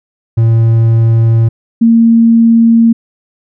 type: tone pair in turn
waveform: triangle / sine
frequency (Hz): 114 / 229.5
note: A#2 / A#3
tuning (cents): -38 / -27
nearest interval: octave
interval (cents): 1211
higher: second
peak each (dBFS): -3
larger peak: neither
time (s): 0.37-1.49 / 1.81-2.93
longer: neither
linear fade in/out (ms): 10
effects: none